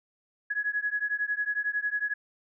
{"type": "beating tone pair", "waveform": "sine", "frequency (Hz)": [1673, 1684], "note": ["G#6", "G#6"], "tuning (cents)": [12, 24], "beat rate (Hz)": 11, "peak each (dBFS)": -30, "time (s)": [0.5, 2.14], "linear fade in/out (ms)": 10, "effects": []}